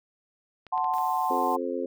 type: clicks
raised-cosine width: 0.3 ms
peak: -30 dBFS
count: 5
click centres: 0.667 / 0.778 / 0.844 / 0.938 / 0.983 s
type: chord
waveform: sine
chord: F# diminished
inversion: none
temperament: equal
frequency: 740 / 880 / 1046.5 Hz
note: F#5 / A5 / C6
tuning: 0 / 0 / 0 cents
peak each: -28 dBFS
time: 0.72-1.57 s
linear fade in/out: 10 ms
type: noise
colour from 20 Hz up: blue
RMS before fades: -48 dBFS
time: 0.93-1.56 s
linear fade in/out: 10 ms
type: harmonic tone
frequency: 87.8 Hz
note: F2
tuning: 10 cents sharp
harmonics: 3 / 4 / 5 / 6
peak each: -33 / -33 / -33 / -33 dBFS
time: 1.3-1.86 s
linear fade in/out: 5 ms
effects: none